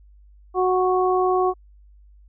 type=harmonic tone; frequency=368.7 Hz; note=F#4; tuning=6 cents flat; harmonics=1 / 2 / 3; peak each=-19 / -22 / -24 dBFS; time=0.54-1.54 s; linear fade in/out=50 ms; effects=added 50 Hz sine -47 dBFS peak until 2.28 s